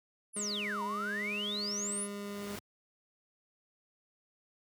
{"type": "exponential two-way sweep", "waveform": "sine", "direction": "down then up", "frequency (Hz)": [11000, 922, 11000], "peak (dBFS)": -34, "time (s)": [0.33, 2.08], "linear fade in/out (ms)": 50, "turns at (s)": 0.83}
{"type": "tone with pitch glide", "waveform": "25% pulse", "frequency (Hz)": [206.3, 203.1], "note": ["G#3", "G#3"], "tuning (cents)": [-11, -38], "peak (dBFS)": -35, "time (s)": [0.36, 2.56], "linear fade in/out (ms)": 5, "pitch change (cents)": -27, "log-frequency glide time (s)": [1.57, 1.98]}
{"type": "noise with exponential growth", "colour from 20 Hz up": "pink", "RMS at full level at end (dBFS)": -42, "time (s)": [1.76, 2.59], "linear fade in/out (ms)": 1, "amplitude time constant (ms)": 180}
{"effects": ["high-pass 100 Hz 12 dB/octave"]}